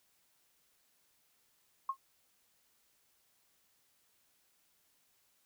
sine tone with exponential decay, 1077 Hz, C6, 50 cents sharp, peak -28 dBFS, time 1.89-1.97 s, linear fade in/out 5 ms, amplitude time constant 16 ms, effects white hiss -73 dBFS RMS until 5.45 s

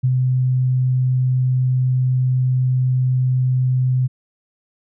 sine tone with ADSR envelope, 128 Hz, C3, 38 cents flat, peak -12 dBFS, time 0.03-4.08 s, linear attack 16 ms, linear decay 48 ms, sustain -2 dB, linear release 23 ms, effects none

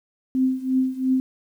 sine tone with tremolo, 260 Hz, C4, 11 cents flat, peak -15 dBFS, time 0.35-1.2 s, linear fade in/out 0 ms, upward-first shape triangle, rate 2.9 Hz, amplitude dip 90%, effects 9-bit

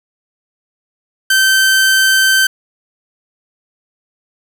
sawtooth tone, 1548 Hz, G6, 22 cents flat, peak -5 dBFS, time 1.3-2.47 s, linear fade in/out 5 ms, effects none

